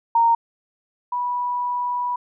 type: tone pair in turn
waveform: sine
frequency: 926 / 979.4 Hz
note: A#5 / B5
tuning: -12 / -15 cents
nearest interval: minor second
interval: 97 cents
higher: second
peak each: -13 / -21 dBFS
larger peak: first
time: 0.15-0.35 / 1.12-2.16 s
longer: second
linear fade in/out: 5 ms
effects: none